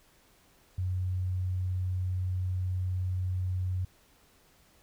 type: tone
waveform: sine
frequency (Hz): 91.9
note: F#2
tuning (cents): -11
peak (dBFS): -28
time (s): 0.78-3.85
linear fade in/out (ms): 5
effects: pink hiss -63 dBFS RMS until 4.82 s